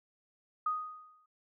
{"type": "tone with exponential decay", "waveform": "sine", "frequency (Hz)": 1244.5, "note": "D#6", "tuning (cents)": 0, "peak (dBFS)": -27, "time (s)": [0.66, 1.26], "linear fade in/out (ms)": 5, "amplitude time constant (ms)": 130, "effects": []}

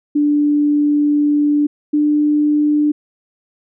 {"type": "tone pair in turn", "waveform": "sine", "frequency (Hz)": [293.7, 297.5], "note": ["D4", "D4"], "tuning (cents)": [0, 22], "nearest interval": "unison", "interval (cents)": 22, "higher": "second", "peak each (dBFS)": -11, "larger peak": "neither", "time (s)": [[0.15, 1.67], [1.93, 2.92]], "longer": "first", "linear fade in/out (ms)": 10, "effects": []}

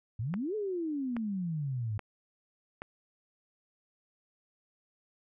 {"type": "exponential two-way sweep", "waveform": "sine", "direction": "up then down", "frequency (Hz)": [101, 440, 101], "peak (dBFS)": -31, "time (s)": [0.19, 1.98], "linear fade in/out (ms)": 5, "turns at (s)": 0.55}
{"type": "click train", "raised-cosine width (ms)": 0.5, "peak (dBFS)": -24, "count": 4, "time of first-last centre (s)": [0.34, 2.819], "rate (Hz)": 1.21}
{"effects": []}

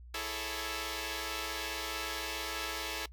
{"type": "chord", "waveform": "5% pulse", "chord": "A major seventh", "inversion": "second", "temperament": "equal", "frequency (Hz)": [329.6, 415.3, 440, 554.4], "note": ["E4", "G#4", "A4", "C#5"], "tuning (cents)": [0, 0, 0, 0], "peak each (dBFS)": [-30, -33, -28, -31], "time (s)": [0.14, 3.06], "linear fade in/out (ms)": 5, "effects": ["noise-tail reverb RT60 0.1 s tail -22 dB re dry", "added 60 Hz sine -48 dBFS peak until 3.12 s"]}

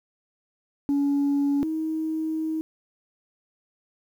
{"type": "tone pair in turn", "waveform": "sine", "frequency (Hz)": [283, 316.8], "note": ["C#4", "D#4"], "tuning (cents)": [36, 31], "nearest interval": "major second", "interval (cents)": 195, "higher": "second", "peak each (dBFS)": [-18, -24], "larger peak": "first", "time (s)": [[0.89, 1.63], [1.63, 2.61]], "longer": "second", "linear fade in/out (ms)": 0, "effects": ["tanh soft clip ceiling -18 dBFS", "9-bit"]}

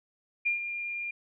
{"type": "tone with ADSR envelope", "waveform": "sine", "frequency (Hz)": 2403, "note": "D7", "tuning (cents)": 39, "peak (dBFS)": -23, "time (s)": [0.45, 1.11], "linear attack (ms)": 17, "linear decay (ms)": 120, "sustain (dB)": -9, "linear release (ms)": 5, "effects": []}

